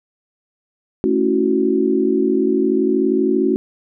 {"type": "chord", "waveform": "sine", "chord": "F# minor seventh", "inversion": "first", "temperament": "equal", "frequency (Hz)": [220, 277.2, 329.6, 370], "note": ["A3", "C#4", "E4", "F#4"], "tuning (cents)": [0, 0, 0, 0], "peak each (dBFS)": [-21, -19, -21, -17], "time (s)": [1.04, 3.56], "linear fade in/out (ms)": 0, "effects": []}